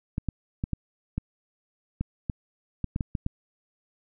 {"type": "clicks", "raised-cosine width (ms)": 5, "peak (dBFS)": -15, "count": 12, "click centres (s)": [0.181, 0.287, 0.639, 0.733, 1.18, 2.01, 2.298, 2.843, 2.961, 3.008, 3.152, 3.264], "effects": []}